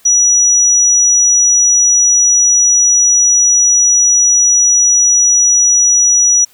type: tone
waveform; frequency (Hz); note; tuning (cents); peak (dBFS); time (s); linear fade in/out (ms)
sine; 5850; F#8; -21; -6; 0.05-6.45; 10
effects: white hiss -48 dBFS RMS until 6.53 s